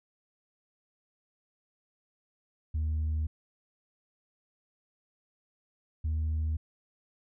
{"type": "tone pair in turn", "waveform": "sine", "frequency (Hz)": [77.78, 78.37], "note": ["D#2", "D#2"], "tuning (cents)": [0, 13], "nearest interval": "unison", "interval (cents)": 13, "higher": "second", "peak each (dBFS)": -25, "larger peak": "neither", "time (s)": [[2.74, 3.27], [6.04, 6.57]], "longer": "neither", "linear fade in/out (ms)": 10, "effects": ["tanh soft clip ceiling -26 dBFS"]}